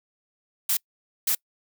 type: noise bursts at uneven times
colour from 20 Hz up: blue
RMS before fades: -23 dBFS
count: 2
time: 0.69-0.77 / 1.27-1.35 s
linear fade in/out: 5 ms
effects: noise-tail reverb RT60 0.1 s tail -26 dB re dry